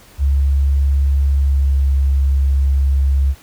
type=tone with pitch glide; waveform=sine; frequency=69.3 to 68.42 Hz; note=C#2 to C#2; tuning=0 to -22 cents; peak=-11 dBFS; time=0.18-3.35 s; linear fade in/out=50 ms; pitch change=-22 cents; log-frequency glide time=1.34-1.85 s; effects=pink hiss -45 dBFS RMS until 3.42 s